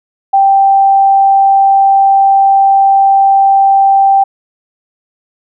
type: tone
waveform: sine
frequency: 784 Hz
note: G5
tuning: in tune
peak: -4 dBFS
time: 0.33-4.24 s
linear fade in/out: 10 ms
effects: none